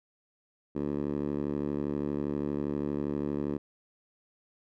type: tone with band-pass filter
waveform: 10% pulse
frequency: 72.5 Hz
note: D2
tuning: 22 cents flat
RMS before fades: -32 dBFS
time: 0.75-3.58 s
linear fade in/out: 10 ms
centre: 310 Hz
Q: 1.3
effects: none